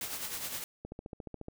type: noise with tremolo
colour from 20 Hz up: white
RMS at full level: -36 dBFS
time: 0.01-0.64 s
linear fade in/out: 2 ms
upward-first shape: triangle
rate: 9.7 Hz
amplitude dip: 60%
type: click train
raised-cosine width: 2 ms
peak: -28 dBFS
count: 10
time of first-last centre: 0.85-1.484 s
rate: 14.2 Hz
effects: none